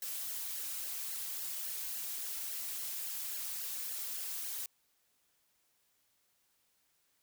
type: noise with flanger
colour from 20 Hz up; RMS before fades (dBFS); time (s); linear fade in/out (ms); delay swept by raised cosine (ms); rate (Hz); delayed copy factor
blue; -40; 0.02-4.66; 2; 0.81 to 4.91; 3.6; -0.95
effects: white hiss -75 dBFS RMS until 7.22 s